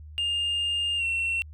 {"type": "tone with pitch glide", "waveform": "sine", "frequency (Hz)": [2816, 2715], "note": ["F7", "F7"], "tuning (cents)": [14, -50], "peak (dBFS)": -22, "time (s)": [0.18, 1.42], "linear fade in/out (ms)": 0, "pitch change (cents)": -64, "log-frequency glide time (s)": [0.97, 1.04], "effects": ["tanh soft clip ceiling -23 dBFS", "added 76 Hz sine -41 dBFS peak until 1.53 s"]}